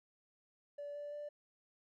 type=tone with pitch steps; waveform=triangle; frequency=578 / 583 / 588.1 Hz; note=D5 / D5 / D5; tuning=-28 / -13 / +2 cents; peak=-39 dBFS; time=0.78-1.29 s; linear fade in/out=10 ms; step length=170 ms; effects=tanh soft clip ceiling -39 dBFS